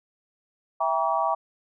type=chord; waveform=sine; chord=E diminished seventh; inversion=none; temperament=just; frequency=659.3 / 791.1 / 949.3 / 1139.2 Hz; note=E5 / G5 / Bb5 / Db6; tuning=0 / +16 / +31 / +47 cents; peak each=-27 dBFS; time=0.8-1.35 s; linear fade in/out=10 ms; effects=none